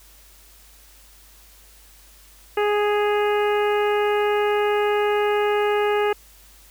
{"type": "harmonic tone with a mistuned harmonic", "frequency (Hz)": 415.3, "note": "G#4", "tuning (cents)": 0, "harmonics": [1, 2, 3, 4, 5, 6, 7], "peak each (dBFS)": [-19, -25, -29, -31, -33, -35, -36], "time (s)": [2.57, 6.13], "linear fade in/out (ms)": 5, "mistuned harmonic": 7, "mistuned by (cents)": -27, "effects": ["added 50 Hz sine -51 dBFS peak until 6.7 s", "white hiss -51 dBFS RMS until 6.7 s"]}